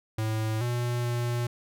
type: tone with pitch steps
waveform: square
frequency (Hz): 109.7 / 121 / 120.2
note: A2 / B2 / B2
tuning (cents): -5 / -35 / -46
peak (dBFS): -27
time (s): 0.18-1.47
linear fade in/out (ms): 5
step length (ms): 430
effects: none